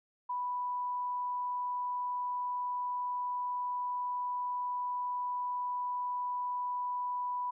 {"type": "tone", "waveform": "sine", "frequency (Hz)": 987.8, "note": "B5", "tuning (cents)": 0, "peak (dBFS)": -32, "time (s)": [0.29, 7.51], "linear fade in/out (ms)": 10, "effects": []}